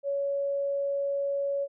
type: tone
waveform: sine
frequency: 560 Hz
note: C#5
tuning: 18 cents sharp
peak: -26 dBFS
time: 0.03-1.68 s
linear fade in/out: 50 ms
effects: none